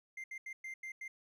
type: tone bursts at uneven times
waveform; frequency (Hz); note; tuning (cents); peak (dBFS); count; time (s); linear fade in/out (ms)
triangle; 2093; C7; 0; -40; 6; 0.17-0.24 / 0.31-0.38 / 0.46-0.53 / 0.64-0.74 / 0.83-0.92 / 1.01-1.08; 5
effects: none